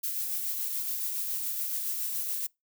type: noise with tremolo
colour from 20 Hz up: violet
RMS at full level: -31 dBFS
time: 0.03-2.47 s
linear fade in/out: 10 ms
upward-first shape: sine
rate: 7.1 Hz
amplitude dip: 30%
effects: noise-tail reverb RT60 0.2 s tail -25 dB re dry